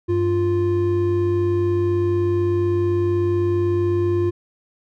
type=tone pair together; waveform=triangle; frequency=97.77 / 349.2 Hz; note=G2 / F4; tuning=-4 / 0 cents; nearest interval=octave + minor seventh; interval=2204 cents; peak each=-20 / -16 dBFS; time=0.08-4.31 s; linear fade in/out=20 ms; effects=none